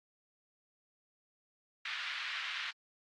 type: band-pass noise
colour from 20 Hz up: pink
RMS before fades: -40 dBFS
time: 1.85-2.71 s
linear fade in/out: 5 ms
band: 1500 to 3700 Hz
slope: 24 dB/octave
effects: AAC 48 kbps